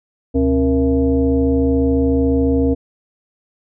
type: tone with frequency modulation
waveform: sine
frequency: 270 Hz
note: C#4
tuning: 45 cents flat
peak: -12 dBFS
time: 0.34-2.75 s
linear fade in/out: 20 ms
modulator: 198 Hz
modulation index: 1.1
effects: none